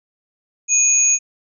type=tone pair together; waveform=sine; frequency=2489 / 6645 Hz; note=D#7 / G#8; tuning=0 / 0 cents; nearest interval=octave + perfect fourth; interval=1700 cents; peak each=-23 / -12 dBFS; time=0.68-1.19 s; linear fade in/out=50 ms; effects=none